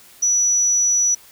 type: tone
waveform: sine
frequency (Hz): 5900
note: F#8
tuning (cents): -6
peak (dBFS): -14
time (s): 0.22-1.15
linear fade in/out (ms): 10
effects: white hiss -47 dBFS RMS until 1.31 s